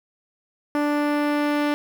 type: tone with low-pass filter sweep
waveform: sawtooth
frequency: 293.7 Hz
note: D4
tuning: in tune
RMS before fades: -22 dBFS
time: 0.75-1.74 s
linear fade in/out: 0 ms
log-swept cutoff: 1700 to 2900 Hz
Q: 0.93
effects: 7-bit